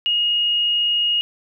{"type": "tone", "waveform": "sine", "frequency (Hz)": 2869, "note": "F7", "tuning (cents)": 46, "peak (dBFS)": -16, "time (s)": [0.06, 1.21], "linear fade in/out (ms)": 0, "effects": []}